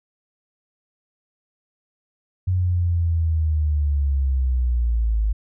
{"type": "linear sweep", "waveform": "sine", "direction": "down", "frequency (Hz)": [92.5, 51.91], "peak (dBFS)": -17, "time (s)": [2.47, 5.33], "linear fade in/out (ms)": 10, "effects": []}